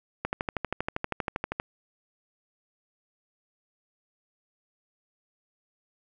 click train, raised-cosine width 0.5 ms, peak -13 dBFS, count 18, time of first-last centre 0.25-1.599 s, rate 12.6 Hz, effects none

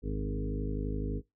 harmonic tone with a mistuned harmonic, 51.9 Hz, G#1, in tune, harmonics 1 / 2 / 3 / 4 / 5 / 6 / 8 / 9, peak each -33 / -40 / -40 / -44 / -39 / -44 / -42 / -45 dBFS, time 0.02-1.22 s, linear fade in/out 50 ms, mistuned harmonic 2, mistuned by -20 cents, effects noise-tail reverb RT60 0.2 s tail -23 dB re dry

